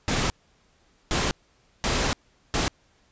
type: noise bursts at uneven times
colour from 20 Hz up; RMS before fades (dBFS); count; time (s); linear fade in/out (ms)
pink; -24; 4; 0.08-0.3 / 1.11-1.31 / 1.84-2.13 / 2.54-2.68; 0
effects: pink hiss -63 dBFS RMS until 3.11 s + resampled to 16000 Hz